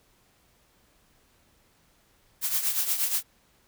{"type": "noise with tremolo", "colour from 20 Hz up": "blue", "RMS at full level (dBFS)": -24, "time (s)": [2.41, 3.23], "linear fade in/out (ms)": 50, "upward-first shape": "triangle", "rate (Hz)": 8.4, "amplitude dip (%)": 70, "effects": ["pink hiss -64 dBFS RMS until 3.67 s"]}